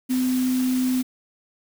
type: tone in noise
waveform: sine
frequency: 255 Hz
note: C4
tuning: 44 cents flat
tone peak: -19 dBFS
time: 0.09-1.03 s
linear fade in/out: 20 ms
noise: white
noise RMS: -35 dBFS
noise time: 0.09-1.03 s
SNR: +13 dB
effects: none